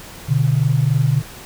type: tone pair together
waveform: sine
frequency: 123.7 / 147.1 Hz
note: B2 / D3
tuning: +3 / +3 cents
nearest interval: minor third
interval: 300 cents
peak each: -16 dBFS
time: 0.28-1.22 s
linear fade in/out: 20 ms
effects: pink hiss -37 dBFS RMS until 1.45 s